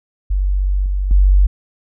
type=tone with level steps; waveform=sine; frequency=47.7 Hz; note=G1; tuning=47 cents flat; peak=-13 / -15 / -7 dBFS; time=0.3-1.47 s; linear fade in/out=10 ms; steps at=0.86 / 1.11 s; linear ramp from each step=2 ms; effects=none